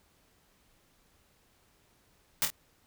white noise with echo, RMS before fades -27 dBFS, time 2.42-2.45 s, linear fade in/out 0 ms, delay 26 ms, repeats 2, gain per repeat -6 dB, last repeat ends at 2.502 s, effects pink hiss -67 dBFS RMS until 2.86 s

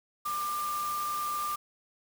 sine tone in noise, 1192 Hz, D6, 25 cents sharp, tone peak -30 dBFS, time 0.25-1.56 s, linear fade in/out 10 ms, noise white, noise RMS -41 dBFS, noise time 0.25-1.56 s, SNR +8 dB, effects none

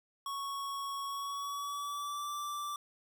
square tone with pitch glide, 1108.7 to 1169.9 Hz, C#6 to D6, 0 to -7 cents, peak -37 dBFS, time 0.26-2.76 s, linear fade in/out 2 ms, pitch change +93 cents, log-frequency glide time 1.05-2.29 s, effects none

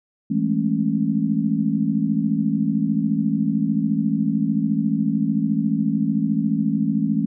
sine chord, A major seventh, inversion second, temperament just, 165 / 206.2 / 220 / 275 Hz, E3 / G#3 / A3 / C#4, +2 / -12 / 0 / -14 cents, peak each -25 / -23 / -22 / -24 dBFS, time 0.3-7.26 s, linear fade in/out 10 ms, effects none

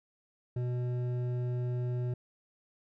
sine tone with hard clipping, 123.47 Hz, B2, in tune, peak -32 dBFS, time 0.56-2.14 s, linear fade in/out 5 ms, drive 9 dB, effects none

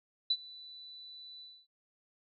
sine tone with ADSR envelope, 3979 Hz, B7, 12 cents sharp, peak -24 dBFS, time 0.3-1.67 s, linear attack 6 ms, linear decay 55 ms, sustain -23 dB, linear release 260 ms, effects none

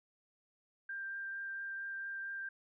sine tone with vibrato, 1585 Hz, G6, 19 cents sharp, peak -39 dBFS, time 0.89-2.49 s, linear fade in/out 5 ms, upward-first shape triangle, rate 4.4 Hz, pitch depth 10 cents each way, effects none

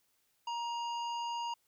harmonic tone with a mistuned harmonic, 942 Hz, A#5, 18 cents sharp, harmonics 1 / 3 / 5 / 7, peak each -35 / -44 / -51 / -54 dBFS, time 0.47-1.54 s, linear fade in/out 5 ms, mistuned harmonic 5, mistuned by +38 cents, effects white hiss -75 dBFS RMS until 1.67 s

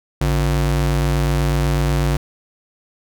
square ring-modulated tone, 101.9 Hz, G#2, 32 cents flat, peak -13 dBFS, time 0.21-2.17 s, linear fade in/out 5 ms, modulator 44.1 Hz, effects none

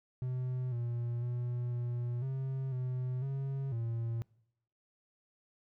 triangle tone with pitch steps, 127 / 119.1 / 121.7 / 120.7 / 133.3 / 126.9 / 136.2 / 115.5 Hz, B2 / A#2 / B2 / B2 / C3 / B2 / C#3 / A#2, +49 / +38 / -25 / -39 / +33 / +47 / -30 / -16 cents, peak -31 dBFS, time 0.22-4.22 s, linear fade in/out 0 ms, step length 500 ms, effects noise-tail reverb RT60 0.8 s tail -24 dB re dry

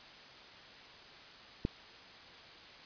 click, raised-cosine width 3 ms, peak -18 dBFS, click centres 1.651 s, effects white hiss -53 dBFS RMS until 2.85 s + resampled to 11025 Hz

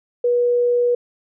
sine tone, 484.7 Hz, B4, 32 cents flat, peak -14 dBFS, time 0.24-0.95 s, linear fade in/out 5 ms, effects none

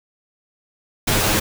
pink noise with comb filter, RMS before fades -18 dBFS, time 1.07-1.4 s, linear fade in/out 10 ms, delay 9.4 ms, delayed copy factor +0.75, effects none

